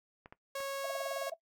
clicks, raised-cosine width 0.5 ms, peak -34 dBFS, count 3, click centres 0.259 / 0.325 / 0.604 s
sawtooth tone, 550 Hz, C#5, 14 cents flat, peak -32 dBFS, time 0.55-1.3 s, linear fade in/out 5 ms
sine tone bursts, 658 Hz, E5, 3 cents flat, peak -35 dBFS, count 10, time 0.84-1.34 s, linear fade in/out 5 ms, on 23 ms, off 30 ms
effects noise-tail reverb RT60 0.1 s tail -17 dB re dry

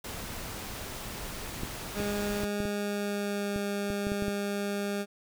pink noise, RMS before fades -39 dBFS, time 0.04-2.45 s, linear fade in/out 5 ms
clicks, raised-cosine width 3 ms, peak -22 dBFS, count 11, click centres 1.634 / 2.001 / 2.436 / 2.603 / 2.654 / 3.561 / 3.903 / 4.069 / 4.119 / 4.223 / 4.282 s
20% pulse tone with pitch glide, 205.1 to 202.2 Hz, G#3 to G#3, -21 to -46 cents, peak -25 dBFS, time 1.94-5.06 s, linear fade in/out 50 ms, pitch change -25 cents, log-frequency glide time 2.68-3.63 s
effects none

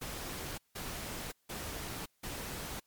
pink noise bursts, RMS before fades -41 dBFS, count 4, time 0.01-2.8 s, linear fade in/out 10 ms, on 570 ms, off 170 ms, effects white hiss -75 dBFS RMS until 2.86 s + MP3 96 kbps

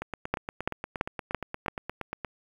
two click trains, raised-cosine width 0.5 ms, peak -10 / -18 dBFS, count 5 / 20, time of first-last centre 0.34-1.682 / 0.02-2.247 s, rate 2.98 / 8.53 Hz, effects 8-bit

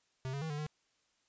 square tone with pitch steps, 131 / 139.8 / 159.7 / 147.2 / 151.6 Hz, C3 / C#3 / D#3 / D3 / D#3, +2 / +15 / +45 / +4 / -45 cents, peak -37 dBFS, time 0.25-0.665 s, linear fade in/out 0 ms, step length 83 ms, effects white hiss -75 dBFS RMS until 1.28 s + resampled to 16000 Hz

